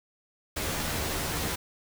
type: noise with comb filter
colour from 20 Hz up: pink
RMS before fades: -31 dBFS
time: 0.56-1.56 s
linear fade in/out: 10 ms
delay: 13 ms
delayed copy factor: +0.55
effects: none